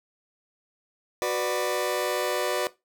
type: chord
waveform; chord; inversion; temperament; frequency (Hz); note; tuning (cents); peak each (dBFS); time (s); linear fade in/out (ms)
sawtooth; B minor; second; just; 370.4 / 493.9 / 592.7; F#4 / B4 / D5; +2 / 0 / +16; -25; 1.22-2.67; 0
effects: noise-tail reverb RT60 0.2 s tail -17 dB re dry